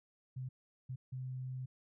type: tone bursts at uneven times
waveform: sine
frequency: 128.8 Hz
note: C3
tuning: 27 cents flat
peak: -39 dBFS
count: 3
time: 0.36-0.49 / 0.89-0.96 / 1.12-1.66 s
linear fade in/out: 10 ms
effects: none